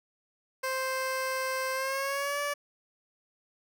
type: tone with pitch glide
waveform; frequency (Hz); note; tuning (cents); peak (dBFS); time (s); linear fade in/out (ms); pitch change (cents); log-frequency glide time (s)
15% pulse; 523.3 to 577.3; C5 to D5; 0 to -30; -23; 0.63-2.54; 10; +170; 1.73-2.4
effects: none